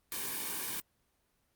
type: noise with comb filter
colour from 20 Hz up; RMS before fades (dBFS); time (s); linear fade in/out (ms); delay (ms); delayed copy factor
white; -37; 0.12-0.8; 0; 1.5; -0.65
effects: pink hiss -75 dBFS RMS until 1.55 s + Opus 32 kbps